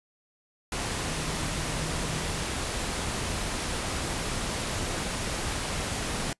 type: tone in noise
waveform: sine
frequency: 157 Hz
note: D#3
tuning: 16 cents sharp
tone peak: -37 dBFS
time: 1.04-2.43 s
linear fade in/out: 2 ms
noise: pink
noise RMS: -31 dBFS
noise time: 0.72-6.33 s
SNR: -9 dB
effects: noise-tail reverb RT60 0.1 s tail -26 dB re dry + resampled to 24000 Hz